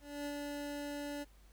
25% pulse tone with ADSR envelope, 289 Hz, D4, 28 cents flat, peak -34 dBFS, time 0-1.25 s, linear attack 260 ms, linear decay 54 ms, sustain -2 dB, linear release 28 ms, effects added 50 Hz sine -59 dBFS peak until 1.52 s + pink hiss -68 dBFS RMS until 1.52 s

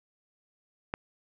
click, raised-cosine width 0.5 ms, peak -16 dBFS, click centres 0.939 s, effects none

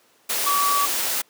sine tone in noise, 1143 Hz, D6, 47 cents flat, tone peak -19 dBFS, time 0.46-0.86 s, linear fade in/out 10 ms, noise white, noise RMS -24 dBFS, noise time 0.29-1.22 s, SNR +2 dB, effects pink hiss -58 dBFS RMS until 1.29 s + high-pass 300 Hz 12 dB/octave

